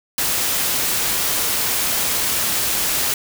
white noise, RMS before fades -20 dBFS, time 0.18-3.14 s, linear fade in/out 2 ms, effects none

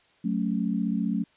sine chord, F# minor, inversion none, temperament equal, 185 / 220 / 277.2 Hz, F#3 / A3 / C#4, 0 / 0 / 0 cents, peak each -28 / -27 / -31 dBFS, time 0.24-1.24 s, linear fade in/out 10 ms, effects white hiss -62 dBFS RMS until 1.36 s + resampled to 8000 Hz

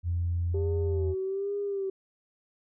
sine tone with pitch glide, 86.3 to 84.57 Hz, F2 to E2, -20 to +45 cents, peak -25 dBFS, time 0.03-1.15 s, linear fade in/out 50 ms, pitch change -35 cents, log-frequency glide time 0.93-1.03 s
sine tone with vibrato, 392 Hz, G4, in tune, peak -28 dBFS, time 0.54-1.9 s, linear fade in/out 5 ms, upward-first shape sine, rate 1.2 Hz, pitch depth 60 cents each way
effects tanh soft clip ceiling -20 dBFS

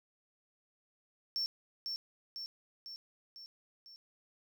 triangle tone with echo, 5430 Hz, F8, 50 cents flat, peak -31 dBFS, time 1.36-1.46 s, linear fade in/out 0 ms, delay 500 ms, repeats 5, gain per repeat -4 dB, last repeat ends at 3.96 s, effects none

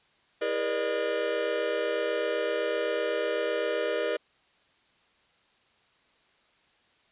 square tone cluster, 329.6 / 411 / 478.9 / 565 / 605 Hz, E4 / G#4 / A#4 / C#5 / D#5, 0 / -18 / +47 / +33 / -49 cents, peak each -40 / -34 / -31 / -39 / -32 dBFS, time 0.41-4.17 s, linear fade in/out 10 ms, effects white hiss -65 dBFS RMS until 7.11 s + resampled to 8000 Hz

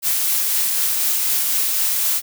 blue noise with tremolo, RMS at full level -18 dBFS, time 0.02-2.22 s, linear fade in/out 50 ms, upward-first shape triangle, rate 4 Hz, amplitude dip 25%, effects none

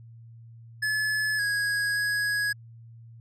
square tone with pitch steps, 1718 / 1655 / 1665 Hz, A6 / G#6 / G#6, -42 / -6 / +4 cents, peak -25 dBFS, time 0.82-2.53 s, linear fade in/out 10 ms, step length 570 ms, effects added 115 Hz sine -45 dBFS peak until 3.2 s + low-pass 11000 Hz 12 dB/octave

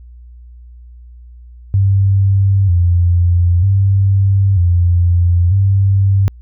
sine tone with vibrato, 92.5 Hz, F#2, in tune, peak -8 dBFS, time 1.74-6.28 s, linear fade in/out 0 ms, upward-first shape square, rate 0.53 Hz, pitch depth 99 cents each way, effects added 60 Hz sine -34 dBFS peak until 6.41 s

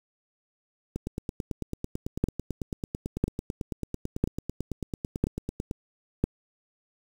two click trains, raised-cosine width 3 ms, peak -18 / -9 dBFS, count 44 / 5, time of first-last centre 0.96-5.711 / 2.24-6.24 s, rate 9.05 / 1 Hz, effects 7-bit

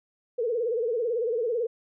sine tone with vibrato, 466.2 Hz, A#4, in tune, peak -24 dBFS, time 0.38-1.67 s, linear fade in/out 10 ms, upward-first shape sine, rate 18 Hz, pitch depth 120 cents each way, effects none

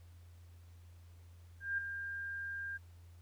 sine tone with ADSR envelope, 1600 Hz, G6, 35 cents sharp, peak -31 dBFS, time 1.6-2.78 s, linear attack 180 ms, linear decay 6 ms, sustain -8 dB, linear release 19 ms, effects added 86 Hz sine -54 dBFS peak until 3.21 s + pink hiss -70 dBFS RMS until 3.21 s

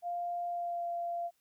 sine tone with pitch glide, 698.5 to 689.7 Hz, F5 to F5, 0 to -22 cents, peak -33 dBFS, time 0.02-1.31 s, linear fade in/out 50 ms, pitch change -22 cents, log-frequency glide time 0.47-0.86 s, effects white hiss -75 dBFS RMS until 1.4 s

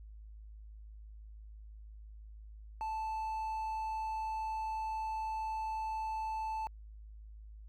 triangle tone, 878 Hz, A5, 4 cents flat, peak -33 dBFS, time 2.81-6.67 s, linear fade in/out 0 ms, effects added 53 Hz sine -48 dBFS peak until 7.68 s

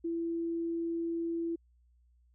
sine tone, 334.6 Hz, E4, 26 cents sharp, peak -31 dBFS, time 0.04-1.56 s, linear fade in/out 10 ms, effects added 60 Hz sine -63 dBFS peak until 2.34 s

